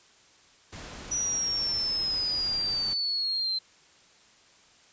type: noise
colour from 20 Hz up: pink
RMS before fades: -42 dBFS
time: 0.72-2.94 s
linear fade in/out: 10 ms
type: exponential sweep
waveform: sine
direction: down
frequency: 5890 to 4097 Hz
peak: -26 dBFS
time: 1.11-3.59 s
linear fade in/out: 10 ms
effects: white hiss -58 dBFS RMS until 4.92 s + resampled to 16000 Hz